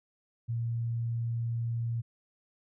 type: tone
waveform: sine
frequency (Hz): 116.54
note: A#2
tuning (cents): 0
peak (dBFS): -29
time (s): 0.48-2.02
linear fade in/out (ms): 20
effects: none